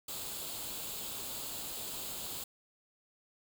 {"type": "noise with comb filter", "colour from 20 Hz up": "white", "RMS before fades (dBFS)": -41, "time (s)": [0.08, 2.44], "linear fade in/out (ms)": 5, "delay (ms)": 0.26, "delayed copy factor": 0.6, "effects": []}